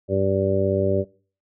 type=harmonic tone; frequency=97 Hz; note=G2; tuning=18 cents flat; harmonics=1 / 2 / 3 / 4 / 5 / 6; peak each=-25 / -28 / -29 / -23 / -28 / -23 dBFS; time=0.08-1.05 s; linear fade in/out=50 ms; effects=noise-tail reverb RT60 0.4 s tail -20 dB re dry